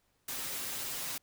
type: noise with comb filter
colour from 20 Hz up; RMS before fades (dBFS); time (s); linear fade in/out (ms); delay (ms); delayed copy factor
white; -38; 0.28-1.18; 5; 7.6; +0.95
effects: pink hiss -74 dBFS RMS until 1.22 s